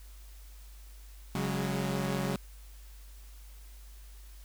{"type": "chord", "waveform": "sawtooth", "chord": "C# suspended fourth", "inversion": "none", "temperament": "equal with one note detuned", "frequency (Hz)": [138.59, 185, 205], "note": ["C#3", "F#3", "G#3"], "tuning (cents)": [0, 0, -22], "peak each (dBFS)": [-30, -30, -32], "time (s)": [1.35, 2.36], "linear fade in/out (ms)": 2, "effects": ["added 50 Hz sine -47 dBFS peak until 4.44 s", "white hiss -59 dBFS RMS until 4.44 s"]}